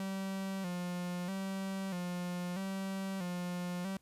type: tone with vibrato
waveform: 45% pulse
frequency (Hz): 185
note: F#3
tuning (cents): 0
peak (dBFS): -36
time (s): 0-3.97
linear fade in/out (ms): 2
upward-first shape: square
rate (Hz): 0.78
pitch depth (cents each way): 72
effects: pink hiss -71 dBFS RMS until 4.01 s + resampled to 32000 Hz